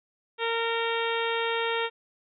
harmonic tone, 460 Hz, A#4, 23 cents flat, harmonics 1 / 2 / 3 / 4 / 5 / 6 / 7 / 8, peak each -29 / -32 / -34 / -35 / -36 / -37 / -37 / -38 dBFS, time 0.38-1.9 s, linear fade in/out 50 ms, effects none

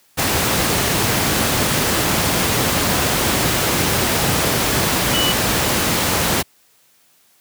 sine tone in noise, 2960 Hz, F#7, in tune, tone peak -18 dBFS, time 5.13-5.33 s, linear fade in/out 20 ms, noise pink, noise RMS -17 dBFS, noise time 0.17-6.43 s, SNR -4 dB, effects white hiss -56 dBFS RMS until 7.4 s + high-pass 80 Hz 12 dB/octave

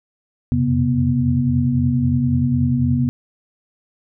sine tone cluster, 86.9 / 90.7 / 123.3 / 133.7 / 243.1 Hz, F2 / F#2 / B2 / C3 / B3, -8 / -34 / -2 / +38 / -27 cents, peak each -26 / -26 / -27 / -18 / -18 dBFS, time 0.52-3.09 s, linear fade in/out 0 ms, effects none

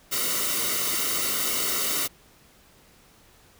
white noise with comb filter, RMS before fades -26 dBFS, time 0.11-2.08 s, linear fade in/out 20 ms, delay 1.2 ms, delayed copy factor -0.7, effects pink hiss -56 dBFS RMS until 3.59 s

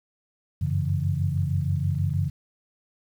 sine tone cluster, 92.2 / 98.5 / 139.6 / 166.1 Hz, F#2 / G2 / C#3 / E3, -6 / +9 / +13 / +13 cents, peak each -26 / -30 / -26 / -31 dBFS, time 0.61-2.3 s, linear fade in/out 10 ms, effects 9-bit

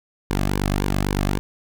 sawtooth tone with flanger, 48.91 Hz, G1, 3 cents flat, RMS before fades -22 dBFS, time 0.3-1.39 s, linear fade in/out 0 ms, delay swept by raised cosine 1.5 to 2.17 ms, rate 3.7 Hz, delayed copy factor -0.7, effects none

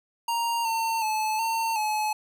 square tone with pitch steps, 933 / 905 / 866 / 906 / 855 Hz, A#5 / A5 / A5 / A#5 / A5, +1 / +48 / -28 / -50 / -50 cents, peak -25 dBFS, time 0.28-2.13 s, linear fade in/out 5 ms, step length 370 ms, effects none

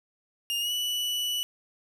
40% pulse tone with pitch glide, 2828 to 2958 Hz, F7 to F#7, +21 to -1 cents, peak -26 dBFS, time 0.5-1.43 s, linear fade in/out 0 ms, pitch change +78 cents, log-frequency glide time 0.6-0.72 s, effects none

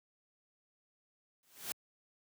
white noise with exponential growth, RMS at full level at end -36 dBFS, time 1.43-1.72 s, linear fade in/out 1 ms, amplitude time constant 62 ms, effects high-pass 80 Hz 12 dB/octave

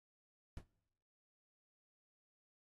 brown noise with exponential decay, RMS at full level -40 dBFS, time 0.57-0.66 s, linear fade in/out 1 ms, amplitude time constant 19 ms, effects noise-tail reverb RT60 0.9 s tail -22 dB re dry + AAC 32 kbps

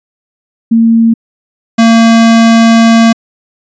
sine / square tone pair in turn, 228.1 / 228.1 Hz, A#3 / A#3, -37 / -37 cents, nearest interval unison, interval 0 cents, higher neither, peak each -3 dBFS, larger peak neither, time 0.71-1.14 / 1.78-3.13 s, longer second, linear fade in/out 10 ms, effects resampled to 16000 Hz

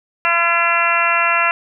harmonic tone, 340 Hz, F4, 46 cents flat, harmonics 2 / 3 / 4 / 5 / 6 / 7 / 8, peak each -23 / -21 / -18 / -22 / -23 / -22 / -19 dBFS, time 0.25-1.51 s, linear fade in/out 0 ms, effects none

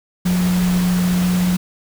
sine tone in noise, 179.9 Hz, F#3, 48 cents flat, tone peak -14 dBFS, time 0.25-1.57 s, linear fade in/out 10 ms, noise pink, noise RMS -27 dBFS, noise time 0.25-1.57 s, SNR +10 dB, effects none

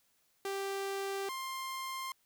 sawtooth tone pair in turn, 392.6 / 1055.4 Hz, G4 / C6, +3 / +15 cents, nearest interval octave + perfect fourth, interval 1712 cents, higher second, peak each -31 / -34 dBFS, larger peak first, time 0.45-1.29 / 1.29-2.12 s, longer first, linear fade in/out 2 ms, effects white hiss -73 dBFS RMS until 2.25 s

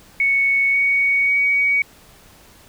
sine tone with pitch steps, 2217 / 2235 / 2253 Hz, C#7 / C#7 / C#7, 0 / +14 / +28 cents, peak -14 dBFS, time 0.2-1.82 s, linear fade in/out 2 ms, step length 540 ms, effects pink hiss -48 dBFS RMS until 2.68 s

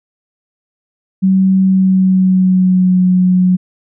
sine tone with pitch glide, 190 to 182.89 Hz, F#3 to F#3, +46 to -20 cents, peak -7 dBFS, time 1.22-3.57 s, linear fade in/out 20 ms, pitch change -66 cents, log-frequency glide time 1.62-3.02 s, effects none

